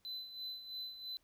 triangle tone with tremolo, 4024 Hz, B7, 32 cents sharp, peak -39 dBFS, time 0.05-1.17 s, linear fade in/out 0 ms, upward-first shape sine, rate 3 Hz, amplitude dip 65%, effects pink hiss -75 dBFS RMS until 1.23 s

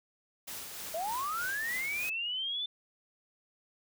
white noise with tremolo, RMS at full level -41 dBFS, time 0.47-2.1 s, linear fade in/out 10 ms, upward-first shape sine, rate 3.3 Hz, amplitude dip 35%
sine linear sweep, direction up, 616 to 3545 Hz, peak -32 dBFS, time 0.94-2.66 s, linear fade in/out 5 ms
effects none

